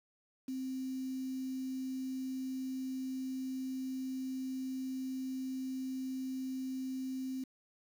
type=tone with quantisation; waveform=sine; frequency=261.4 Hz; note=C4; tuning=1 cent flat; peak=-36 dBFS; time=0.48-7.44 s; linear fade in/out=5 ms; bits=9; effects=none